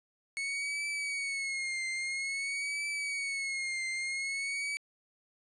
40% pulse tone with vibrato, 2200 Hz, C#7, 14 cents flat, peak -32 dBFS, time 0.37-4.77 s, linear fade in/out 0 ms, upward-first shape triangle, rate 0.5 Hz, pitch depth 91 cents each way, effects resampled to 22050 Hz

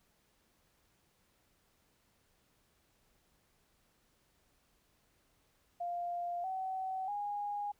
sine tone with pitch steps, 698.5 / 757.3 / 821.1 Hz, F5 / F#5 / G#5, 0 / +40 / -20 cents, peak -35 dBFS, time 5.8-7.72 s, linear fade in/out 10 ms, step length 640 ms, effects pink hiss -73 dBFS RMS until 7.79 s

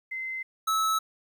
sine / square tone pair in turn, 2064 / 1300.2 Hz, C7 / E6, -24 / -24 cents, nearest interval minor sixth, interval 800 cents, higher first, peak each -31 / -24 dBFS, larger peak second, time 0.11-0.43 / 0.67-0.99 s, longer neither, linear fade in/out 10 ms, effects 11-bit

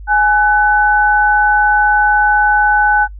sine tone pair together, 836 / 1500 Hz, G#5 / F#6, +11 / +23 cents, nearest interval minor seventh, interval 1012 cents, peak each -11 dBFS, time 0.07-3.08 s, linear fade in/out 50 ms, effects noise-tail reverb RT60 0.1 s tail -26 dB re dry + added 50 Hz sine -28 dBFS peak until 3.19 s

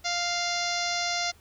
harmonic tone, 698.5 Hz, F5, in tune, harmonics 1 / 2 / 3 / 4 / 5 / 6 / 7 / 8 / 9 / 10, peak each -32 / -36 / -33 / -40 / -37 / -35 / -35 / -35 / -39 / -44 dBFS, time 0.04-1.32 s, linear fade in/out 20 ms, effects added 77 Hz sine -59 dBFS peak until 1.4 s + pink hiss -59 dBFS RMS until 1.4 s

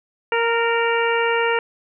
harmonic tone with a mistuned harmonic, 464.6 Hz, A#4, 6 cents flat, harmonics 1 / 2 / 3 / 4 / 5 / 6, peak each -20 / -23 / -25 / -26 / -27 / -28 dBFS, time 0.32-1.59 s, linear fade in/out 2 ms, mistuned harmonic 4, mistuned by -17 cents, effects none

